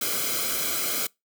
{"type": "noise with comb filter", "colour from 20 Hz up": "white", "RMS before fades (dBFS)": -27, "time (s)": [0.01, 1.07], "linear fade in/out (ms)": 5, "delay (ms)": 1.1, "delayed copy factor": -0.8, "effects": ["noise-tail reverb RT60 0.2 s tail -25 dB re dry"]}